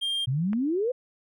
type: tone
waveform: triangle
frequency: 3200 Hz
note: G7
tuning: 35 cents sharp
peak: -24 dBFS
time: 0.01-0.26 s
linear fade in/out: 20 ms
type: exponential sweep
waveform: sine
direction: up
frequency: 120 to 523.3 Hz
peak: -23 dBFS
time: 0.27-0.92 s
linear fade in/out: 10 ms
type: click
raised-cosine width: 0.5 ms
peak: -24 dBFS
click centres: 0.532 s
effects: none